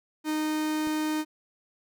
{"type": "tone", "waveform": "45% pulse", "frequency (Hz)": 308.4, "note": "D#4", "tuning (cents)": -15, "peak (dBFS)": -26, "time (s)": [0.24, 1.25], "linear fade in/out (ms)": 50}
{"type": "click", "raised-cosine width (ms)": 2, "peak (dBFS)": -29, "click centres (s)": 0.872}
{"effects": []}